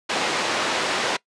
pink band-pass noise, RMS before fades -24 dBFS, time 0.09-1.17 s, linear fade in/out 10 ms, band 410 to 5000 Hz, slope 12 dB/octave, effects noise-tail reverb RT60 0.1 s tail -21 dB re dry + resampled to 22050 Hz

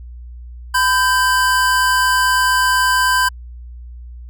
square tone pair together, 1006.4 / 1568 Hz, B5 / G6, +32 / 0 cents, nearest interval minor sixth, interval 768 cents, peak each -16 dBFS, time 0.74-3.29 s, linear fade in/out 10 ms, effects added 60 Hz sine -31 dBFS peak until 4.29 s

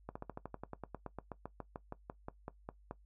slowing click train, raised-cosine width 1 ms, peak -28 dBFS, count 23, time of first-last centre 0.09-2.91 s, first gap 65 ms, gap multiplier 1.06, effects noise-tail reverb RT60 0.1 s tail -17 dB re dry + added 50 Hz sine -60 dBFS peak until 3.05 s

